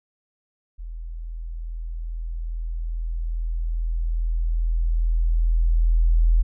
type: tone with level ramp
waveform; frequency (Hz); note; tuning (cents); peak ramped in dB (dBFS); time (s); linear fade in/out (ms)
sine; 41.2; E1; 0; -31 to -13; 0.78-6.43; 20
effects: none